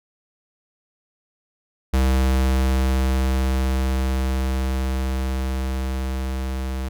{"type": "tone with level ramp", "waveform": "square", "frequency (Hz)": 65.41, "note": "C2", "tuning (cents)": 0, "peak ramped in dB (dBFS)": [-16, -25], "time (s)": [1.93, 6.89], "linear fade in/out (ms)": 10, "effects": []}